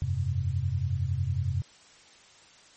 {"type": "chord", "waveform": "sine", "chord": "F suspended second", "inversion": "none", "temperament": "just", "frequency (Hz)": [87.31, 98.22, 130.96], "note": ["F2", "G2", "C3"], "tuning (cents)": [0, 4, 2], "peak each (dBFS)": -30, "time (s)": [0.02, 1.62], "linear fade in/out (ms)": 0, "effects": ["white hiss -55 dBFS RMS until 2.76 s", "MP3 32 kbps"]}